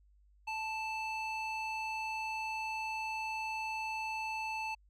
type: tone with band-pass filter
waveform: square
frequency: 880 Hz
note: A5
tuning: in tune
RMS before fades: -38 dBFS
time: 0.47-4.75 s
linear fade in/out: 10 ms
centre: 2000 Hz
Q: 2.3
effects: added 50 Hz sine -62 dBFS peak until 4.89 s